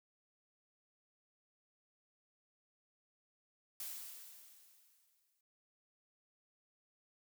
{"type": "noise with exponential decay", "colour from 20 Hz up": "blue", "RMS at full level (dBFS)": -43, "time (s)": [3.8, 5.41], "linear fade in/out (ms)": 2, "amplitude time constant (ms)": 350, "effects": ["noise-tail reverb RT60 0.3 s tail -23 dB re dry"]}